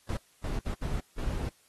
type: noise bursts at uneven times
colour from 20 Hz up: brown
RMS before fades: -32 dBFS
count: 5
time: 0.09-0.17 / 0.44-0.59 / 0.66-0.74 / 0.82-1 / 1.18-1.49 s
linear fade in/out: 2 ms
effects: white hiss -64 dBFS RMS until 1.68 s + AAC 32 kbps

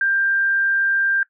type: tone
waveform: sine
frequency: 1587 Hz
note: G6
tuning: 21 cents sharp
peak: -16 dBFS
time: 0.01-1.23 s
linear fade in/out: 2 ms
effects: noise-tail reverb RT60 0.1 s tail -19 dB re dry

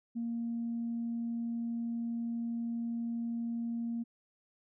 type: tone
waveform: sine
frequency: 233.1 Hz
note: A#3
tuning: in tune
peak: -32 dBFS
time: 0.15-4.04 s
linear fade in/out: 20 ms
effects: tanh soft clip ceiling -28 dBFS

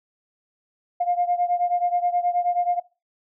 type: beating tone pair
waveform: sine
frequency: 704 / 713.4 Hz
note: F5 / F5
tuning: +14 / +37 cents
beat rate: 9.4 Hz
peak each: -21 / -24 dBFS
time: 1-2.8 s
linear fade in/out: 10 ms
effects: noise-tail reverb RT60 0.3 s tail -22 dB re dry + tanh soft clip ceiling -12 dBFS

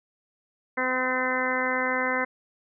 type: harmonic tone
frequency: 256.1 Hz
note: C4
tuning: 37 cents flat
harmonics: 1 / 2 / 3 / 4 / 5 / 6 / 7 / 8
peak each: -33 / -30 / -35 / -31 / -35 / -31 / -32 / -30 dBFS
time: 0.77-2.25 s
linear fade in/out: 10 ms
effects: none

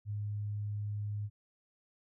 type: tone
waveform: sine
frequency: 103.83 Hz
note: G#2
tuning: in tune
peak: -34 dBFS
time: 0.05-1.3 s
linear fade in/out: 50 ms
effects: none

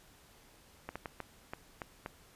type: clicks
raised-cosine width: 0.5 ms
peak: -24 dBFS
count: 7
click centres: 0.89 / 0.956 / 1.058 / 1.203 / 1.535 / 1.818 / 2.061 s
effects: pink hiss -61 dBFS RMS until 2.35 s + resampled to 32000 Hz

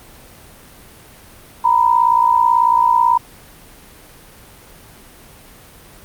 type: tone pair together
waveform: sine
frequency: 934 / 992.2 Hz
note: A#5 / B5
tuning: +3 / +8 cents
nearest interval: minor second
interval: 105 cents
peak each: -13 dBFS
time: 1.64-3.18 s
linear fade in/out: 10 ms
effects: pink hiss -42 dBFS RMS until 6.04 s + Opus 32 kbps

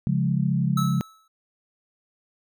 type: chord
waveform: sine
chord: Db major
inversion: none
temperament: equal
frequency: 138.59 / 174.61 / 207.7 Hz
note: Db3 / F3 / Ab3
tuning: 0 / 0 / 0 cents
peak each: -23 / -24 / -27 dBFS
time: 0.07-1.01 s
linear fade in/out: 0 ms
type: tone with exponential decay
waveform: square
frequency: 1303 Hz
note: E6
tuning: 20 cents flat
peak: -24 dBFS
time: 0.77-1.28 s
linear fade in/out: 5 ms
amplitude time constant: 110 ms
effects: none

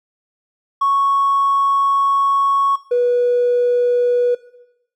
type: tone pair in turn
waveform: triangle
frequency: 1107 / 487.6 Hz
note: C#6 / B4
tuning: -3 / -22 cents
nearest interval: octave + major second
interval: 1419 cents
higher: first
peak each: -9 dBFS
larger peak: neither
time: 0.81-2.76 / 2.91-4.35 s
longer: first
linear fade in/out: 10 ms
effects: noise-tail reverb RT60 0.9 s tail -20 dB re dry + tanh soft clip ceiling -10 dBFS

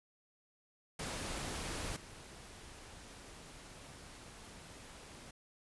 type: noise with level steps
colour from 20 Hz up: pink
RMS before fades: -41 / -53 dBFS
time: 0.99-5.31 s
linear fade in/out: 5 ms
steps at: 1.96 s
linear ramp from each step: 5 ms
effects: resampled to 24000 Hz

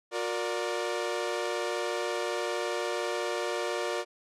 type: chord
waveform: sawtooth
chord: Gb augmented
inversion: none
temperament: equal with one note detuned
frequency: 360.7 / 466.2 / 587.3 Hz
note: Gb4 / Bb4 / D5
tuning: -44 / 0 / 0 cents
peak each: -30 dBFS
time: 0.11-4.05 s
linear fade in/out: 50 ms
effects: low-pass 8000 Hz 12 dB/octave

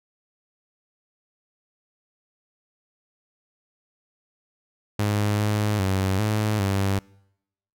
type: tone with pitch steps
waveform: sawtooth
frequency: 103.8 / 105.1 / 95.6 / 106.8 / 98.1 Hz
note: G#2 / G#2 / G2 / G#2 / G2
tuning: 0 / +21 / -43 / +49 / +2 cents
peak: -17 dBFS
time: 4.99-6.99 s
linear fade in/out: 5 ms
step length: 400 ms
effects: noise-tail reverb RT60 0.8 s tail -25 dB re dry

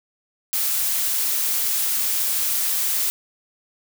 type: noise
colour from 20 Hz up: blue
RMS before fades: -22 dBFS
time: 0.53-3.1 s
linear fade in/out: 0 ms
effects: none

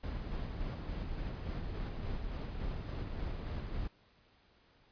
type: noise with tremolo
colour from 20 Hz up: brown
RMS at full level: -38 dBFS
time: 0.03-3.88 s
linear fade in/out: 10 ms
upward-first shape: square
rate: 3.5 Hz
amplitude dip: 25%
effects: pink hiss -67 dBFS RMS until 4.91 s + resampled to 11025 Hz

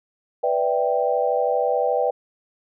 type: chord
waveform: sine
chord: E minor seventh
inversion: second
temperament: equal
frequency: 493.9 / 587.3 / 659.3 / 784 Hz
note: B4 / D5 / E5 / G5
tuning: 0 / 0 / 0 / 0 cents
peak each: -22 / -24 / -26 / -24 dBFS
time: 0.43-2.11 s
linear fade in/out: 10 ms
effects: none

